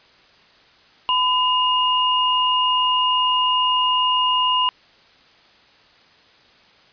sine tone pair together, 1006.6 / 2849 Hz, B5 / F7, +33 / +34 cents, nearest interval octave + tritone, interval 1801 cents, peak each -18 / -19 dBFS, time 1.09-4.69 s, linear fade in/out 0 ms, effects white hiss -52 dBFS RMS until 6.92 s + resampled to 11025 Hz

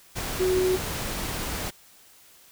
sine tone in noise, 370 Hz, F#4, in tune, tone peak -20 dBFS, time 0.39-0.77 s, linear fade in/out 20 ms, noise pink, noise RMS -31 dBFS, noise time 0.15-1.71 s, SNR +8 dB, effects white hiss -54 dBFS RMS until 2.51 s

